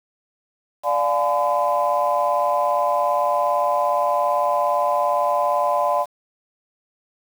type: chord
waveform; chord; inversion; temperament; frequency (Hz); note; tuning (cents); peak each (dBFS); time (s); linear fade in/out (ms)
sine; D diminished seventh; none; just; 587.3 / 704.8 / 845.8 / 1014.9; D5 / F5 / Ab5 / Cb6; 0 / +16 / +31 / +47; -21 / -22 / -25 / -21; 0.83-6.06; 50
effects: tanh soft clip ceiling -8 dBFS + 7-bit